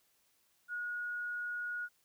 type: tone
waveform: sine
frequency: 1448 Hz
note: F#6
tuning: 38 cents flat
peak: -36 dBFS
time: 0.68-1.89 s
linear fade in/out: 50 ms
effects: white hiss -73 dBFS RMS until 2.04 s